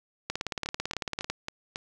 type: two click trains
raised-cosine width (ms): 0.2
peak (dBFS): -16 / -13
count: 5 / 19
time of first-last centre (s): 0.66-1.759 / 0.3-1.3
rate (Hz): 3.64 / 18
effects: none